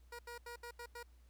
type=tone bursts at uneven times; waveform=15% pulse; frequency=476.9 Hz; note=A#4; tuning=39 cents sharp; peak=-40 dBFS; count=6; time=0.12-0.19 / 0.27-0.38 / 0.46-0.56 / 0.63-0.71 / 0.79-0.86 / 0.95-1.03 s; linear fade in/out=5 ms; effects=added 60 Hz sine -60 dBFS peak until 1.29 s + pink hiss -75 dBFS RMS until 1.29 s